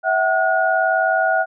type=tone cluster; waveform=sine; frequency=653 / 752 / 1446 Hz; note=E5 / F#5 / F#6; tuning=-17 / +28 / -40 cents; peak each=-19 dBFS; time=0.03-1.46 s; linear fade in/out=50 ms; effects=none